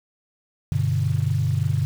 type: chord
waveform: sine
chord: G major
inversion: none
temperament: equal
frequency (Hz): 98 / 123.47 / 146.83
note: G2 / B2 / D3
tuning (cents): 0 / 0 / 0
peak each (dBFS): -23 / -23 / -23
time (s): 0.72-1.85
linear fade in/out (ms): 0
effects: tanh soft clip ceiling -9 dBFS + 7-bit